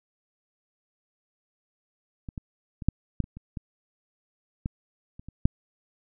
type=clicks; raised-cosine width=5 ms; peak=-24 / -22 / -24 / -8 / -11 / -30 / -28 / -21 / -16 / -30 / -28 / -6 dBFS; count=12; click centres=2.288 / 2.378 / 2.822 / 2.886 / 3.203 / 3.241 / 3.37 / 3.572 / 4.659 / 5.195 / 5.286 / 5.455 s; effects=none